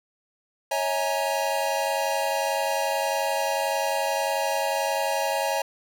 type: chord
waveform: square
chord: A# half-diminished seventh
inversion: first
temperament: equal with one note detuned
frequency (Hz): 554.4 / 645.7 / 830.6 / 932.3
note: C#5 / E5 / G#5 / A#5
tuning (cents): 0 / -36 / 0 / 0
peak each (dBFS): -29 / -30 / -29 / -32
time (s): 0.71-5.62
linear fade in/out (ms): 5
effects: none